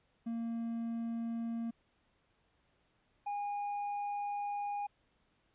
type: tone pair in turn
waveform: triangle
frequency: 230.6 / 817.5 Hz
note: A#3 / G#5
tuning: -19 / -28 cents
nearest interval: octave + minor seventh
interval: 2191 cents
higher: second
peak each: -33 / -33 dBFS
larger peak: neither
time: 0.26-1.71 / 3.26-4.87 s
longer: second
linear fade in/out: 10 ms
effects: pink hiss -74 dBFS RMS until 5.54 s + resampled to 8000 Hz